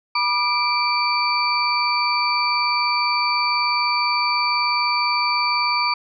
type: tone cluster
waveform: sine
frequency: 974 / 1198 / 2343 / 4573 Hz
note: B5 / D6 / D7 / D8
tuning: -24 / +34 / -5 / -47 cents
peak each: -23 dBFS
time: 0.15-5.94 s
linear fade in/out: 5 ms
effects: none